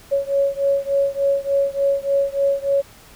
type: beating tone pair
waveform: sine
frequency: 554.4 / 557.8 Hz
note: C#5 / C#5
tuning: 0 / +11 cents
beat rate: 3.4 Hz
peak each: -19 / -20 dBFS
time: 0.11-2.82 s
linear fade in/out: 20 ms
effects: pink hiss -46 dBFS RMS until 3.15 s